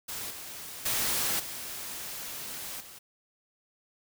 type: noise with level steps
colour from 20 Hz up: white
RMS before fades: -37 / -42 / -29 / -39 / -48 dBFS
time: 0.08-2.99 s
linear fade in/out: 10 ms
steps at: 0.3 / 0.85 / 1.39 / 2.8 s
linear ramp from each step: 10 ms
effects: none